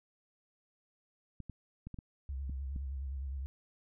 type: clicks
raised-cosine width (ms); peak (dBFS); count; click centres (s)
5; -31; 7; 1.403 / 1.497 / 1.87 / 1.943 / 1.988 / 2.496 / 2.762
type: tone with vibrato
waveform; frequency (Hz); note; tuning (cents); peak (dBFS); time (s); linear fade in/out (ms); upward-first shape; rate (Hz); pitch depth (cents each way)
sine; 67.7; C#2; -40; -36; 2.29-3.46; 0; sine; 9.7; 76
effects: none